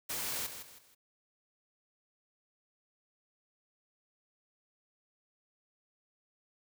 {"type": "noise with echo", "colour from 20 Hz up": "white", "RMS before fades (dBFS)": -37, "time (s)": [0.09, 0.47], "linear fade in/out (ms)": 10, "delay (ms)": 160, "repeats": 3, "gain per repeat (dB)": -9, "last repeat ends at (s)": 0.95, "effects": []}